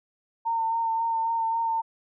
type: tone with vibrato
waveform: sine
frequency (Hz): 910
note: A#5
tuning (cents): -42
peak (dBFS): -23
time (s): 0.45-1.82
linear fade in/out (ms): 20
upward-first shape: sine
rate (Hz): 3.7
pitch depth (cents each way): 19
effects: none